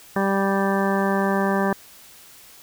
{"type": "harmonic tone", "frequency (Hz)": 196, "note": "G3", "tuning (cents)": 0, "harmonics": [1, 2, 3, 4, 5, 6, 8, 9], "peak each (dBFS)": [-22, -25, -27, -28, -29, -30, -31, -32], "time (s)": [0.16, 1.73], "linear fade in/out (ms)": 2, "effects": ["white hiss -47 dBFS RMS until 2.62 s"]}